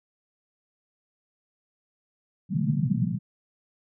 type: band-pass noise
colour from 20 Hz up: pink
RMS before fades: -25 dBFS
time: 2.49-3.19 s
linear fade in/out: 50 ms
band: 120 to 230 Hz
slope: 96 dB/octave
effects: none